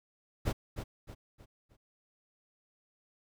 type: noise with echo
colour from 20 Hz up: brown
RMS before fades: -30 dBFS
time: 0.45-0.53 s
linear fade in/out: 20 ms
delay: 310 ms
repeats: 4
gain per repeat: -8 dB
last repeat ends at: 1.77 s
effects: none